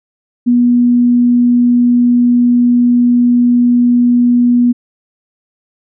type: tone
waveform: sine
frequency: 242.7 Hz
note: B3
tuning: 30 cents flat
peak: -6 dBFS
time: 0.46-4.73 s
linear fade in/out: 20 ms
effects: none